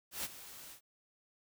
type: noise with ADSR envelope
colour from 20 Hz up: white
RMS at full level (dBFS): -37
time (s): 0.11-0.81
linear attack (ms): 130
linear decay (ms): 34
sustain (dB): -14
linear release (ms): 94
effects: none